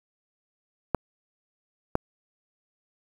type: clicks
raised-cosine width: 1 ms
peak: -8 dBFS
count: 2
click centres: 0.947 / 1.954 s
effects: 7-bit